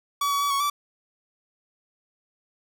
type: tone with pitch steps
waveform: 45% pulse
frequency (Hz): 1140 / 1131 / 1142 / 1112 / 1159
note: C#6 / C#6 / D6 / C#6 / D6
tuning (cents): +48 / +34 / -49 / +5 / -23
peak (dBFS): -22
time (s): 0.21-0.7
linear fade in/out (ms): 5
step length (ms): 98
effects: none